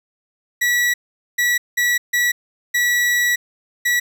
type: tone bursts at uneven times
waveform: 40% pulse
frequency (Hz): 1940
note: B6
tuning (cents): -31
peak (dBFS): -14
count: 6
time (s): 0.61-0.94 / 1.38-1.58 / 1.77-1.98 / 2.13-2.32 / 2.74-3.36 / 3.85-4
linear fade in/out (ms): 10
effects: none